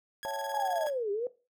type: tone with tremolo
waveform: sawtooth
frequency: 1661.2 Hz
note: G#6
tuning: in tune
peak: -35 dBFS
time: 0.23-0.9 s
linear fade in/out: 0 ms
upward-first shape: square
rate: 19 Hz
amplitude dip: 60%
type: chord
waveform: sine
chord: A dominant seventh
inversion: first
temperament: equal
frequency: 554.4 / 659.3 / 784 / 880 Hz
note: C#5 / E5 / G5 / A5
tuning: 0 / 0 / 0 / 0 cents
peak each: -37 / -41 / -42 / -36 dBFS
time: 0.25-0.87 s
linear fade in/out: 0 ms
type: linear two-way sweep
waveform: sine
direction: down then up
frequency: 870 to 392 to 508 Hz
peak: -29 dBFS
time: 0.54-1.27 s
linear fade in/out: 2 ms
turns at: 1.11 s
effects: noise-tail reverb RT60 0.3 s tail -17 dB re dry